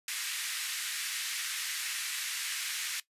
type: band-pass noise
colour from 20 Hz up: pink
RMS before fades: -36 dBFS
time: 0.08-3 s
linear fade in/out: 2 ms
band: 1700 to 13000 Hz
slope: 24 dB/octave
effects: noise-tail reverb RT60 0.1 s tail -17 dB re dry + resampled to 32000 Hz